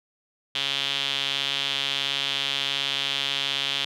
sawtooth tone with band-pass filter, 138.59 Hz, C#3, in tune, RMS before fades -27 dBFS, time 0.55-3.85 s, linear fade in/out 5 ms, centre 3300 Hz, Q 5, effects none

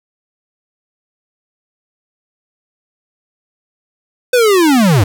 square linear sweep, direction down, 512 to 87.31 Hz, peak -8 dBFS, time 4.33-5.04 s, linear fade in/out 5 ms, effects 7-bit

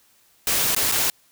white noise with dropouts, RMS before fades -21 dBFS, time 0.47-1.1 s, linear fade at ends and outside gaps 1 ms, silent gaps 0.749-0.764 / 0.916-0.921 s, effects white hiss -59 dBFS RMS until 1.31 s

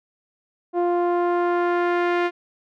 sawtooth tone with low-pass filter sweep, 350 Hz, F4, 4 cents sharp, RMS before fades -21 dBFS, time 0.73-2.31 s, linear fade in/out 50 ms, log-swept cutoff 730 to 2300 Hz, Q 1.3, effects none

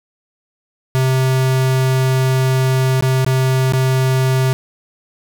square tone with dropouts, 130.81 Hz, C3, in tune, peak -13 dBFS, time 0.95-4.53 s, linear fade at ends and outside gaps 0 ms, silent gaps 3.009-3.024 / 3.247-3.264 / 3.723-3.735 s, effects none

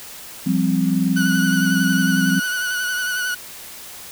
sine chord, F suspended second, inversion none, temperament equal, 174.61 / 196 / 261.6 Hz, F3 / G3 / C4, 0 / 0 / 0 cents, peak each -20 dBFS, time 0.46-2.4 s, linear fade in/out 10 ms
40% pulse tone with vibrato, 1479 Hz, F#6, 1 cent flat, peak -20 dBFS, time 1.16-3.35 s, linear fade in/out 10 ms, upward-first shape triangle, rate 11 Hz, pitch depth 38 cents each way
effects white hiss -37 dBFS RMS until 4.11 s

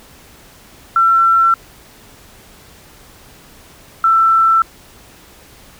sine tone pair in turn, 1348 / 1334.1 Hz, E6 / E6, +38 / +20 cents, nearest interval unison, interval 18 cents, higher first, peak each -8 dBFS, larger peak neither, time 0.96-1.54 / 4.04-4.62 s, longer neither, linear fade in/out 2 ms, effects pink hiss -43 dBFS RMS until 5.79 s

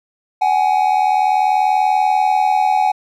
triangle tone pair together, 754 / 834.3 Hz, F#5 / G#5, +32 / +8 cents, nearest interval major second, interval 176 cents, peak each -13 dBFS, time 0.41-2.92 s, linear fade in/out 10 ms, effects none

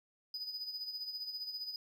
triangle tone with tremolo, 4978 Hz, D#8, in tune, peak -36 dBFS, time 0.34-1.76 s, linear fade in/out 2 ms, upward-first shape sine, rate 15 Hz, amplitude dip 60%, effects none

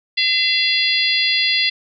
harmonic tone with a mistuned harmonic, 680 Hz, F5, 46 cents flat, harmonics 3 / 4 / 5 / 6 / 7, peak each -21 / -21 / -21 / -21 / -21 dBFS, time 0.17-1.7 s, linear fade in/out 10 ms, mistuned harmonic 6, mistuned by +34 cents, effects none

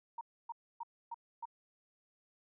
sine tone bursts, 932.3 Hz, A#5, in tune, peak -39 dBFS, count 5, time 0.18-1.455 s, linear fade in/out 5 ms, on 31 ms, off 280 ms, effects none

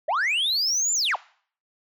sine linear two-way sweep, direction up then down, 548 to 7300 to 548 Hz, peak -18 dBFS, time 0.08-1.16 s, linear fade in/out 10 ms, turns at 0.93 s, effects noise-tail reverb RT60 0.5 s tail -23 dB re dry + tanh soft clip ceiling -20 dBFS

